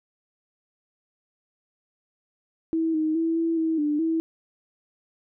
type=tone with pitch steps; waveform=sine; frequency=324.8 / 312.6 / 327.7 / 330.2 / 322.4 / 296.8 / 325 Hz; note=E4 / D#4 / E4 / E4 / E4 / D4 / E4; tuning=-26 / +8 / -10 / +3 / -38 / +18 / -24 cents; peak=-21 dBFS; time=2.73-4.2 s; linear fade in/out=0 ms; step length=210 ms; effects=none